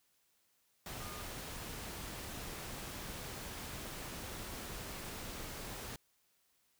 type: tone in noise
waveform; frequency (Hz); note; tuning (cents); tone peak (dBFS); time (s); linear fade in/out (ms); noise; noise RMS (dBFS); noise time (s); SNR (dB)
sine; 1219; D#6; -36; -51; 1-1.23; 2; pink; -45; 0.86-5.96; -9
effects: white hiss -75 dBFS RMS until 6.79 s